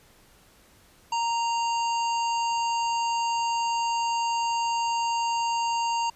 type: harmonic tone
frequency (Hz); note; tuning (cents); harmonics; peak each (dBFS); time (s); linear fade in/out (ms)
930; A#5; -4; 1 / 3 / 5 / 7 / 8; -24 / -34 / -38 / -41 / -42; 1.12-6.1; 5
effects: pink hiss -57 dBFS RMS until 6.15 s + resampled to 32000 Hz